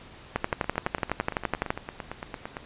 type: two click trains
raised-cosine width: 0.5 ms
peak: -9 / -18 dBFS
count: 17 / 19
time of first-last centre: 0.36-1.705 / 0.53-2.569 s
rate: 11.9 / 8.83 Hz
effects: pink hiss -48 dBFS RMS until 2.65 s + resampled to 8000 Hz